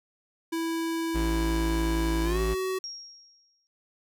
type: tone with pitch glide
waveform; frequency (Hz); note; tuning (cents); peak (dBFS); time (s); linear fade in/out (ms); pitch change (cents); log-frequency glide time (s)
square; 329.2 to 376; E4 to F#4; -2 to +28; -28; 0.52-2.79; 10; +230; 2.24-2.39
type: tone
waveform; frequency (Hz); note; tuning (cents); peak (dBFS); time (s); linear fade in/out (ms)
square; 55.5; A1; +16; -27; 1.14-2.55; 20
type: tone with exponential decay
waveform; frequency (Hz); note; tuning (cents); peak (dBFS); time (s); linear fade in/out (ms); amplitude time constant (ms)
sine; 5588; F8; 0; -33; 2.84-3.67; 0; 180
effects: none